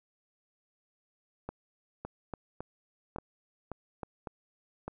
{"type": "two click trains", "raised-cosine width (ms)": 1, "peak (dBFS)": [-24, -23], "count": [5, 5], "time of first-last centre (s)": [[2.05, 4.272], [1.49, 4.88]], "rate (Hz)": [1.8, 1.18], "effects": []}